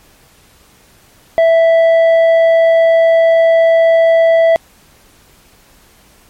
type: tone with tanh clipping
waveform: sine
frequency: 659.3 Hz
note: E5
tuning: in tune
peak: -7 dBFS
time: 1.38-4.56 s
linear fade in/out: 0 ms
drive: 6 dB
effects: pink hiss -47 dBFS RMS until 6.29 s + MP3 64 kbps